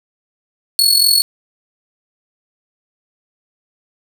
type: tone with amplitude modulation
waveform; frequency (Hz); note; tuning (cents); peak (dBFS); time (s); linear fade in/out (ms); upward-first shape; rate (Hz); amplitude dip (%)
sawtooth; 4386; C#8; -19; -4; 0.79-1.22; 0; sine; 44.1; 65
effects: none